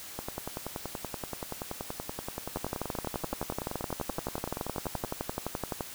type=two click trains; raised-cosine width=1 ms; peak=-17 / -20 dBFS; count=39 / 52; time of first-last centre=2.56-5.808 / 0.19-5.047 s; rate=11.7 / 10.5 Hz; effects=white hiss -44 dBFS RMS until 5.94 s